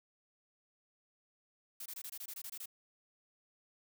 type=noise bursts; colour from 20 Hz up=blue; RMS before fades=-45 dBFS; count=11; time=1.8-2.658 s; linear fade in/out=5 ms; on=58 ms; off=22 ms; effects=none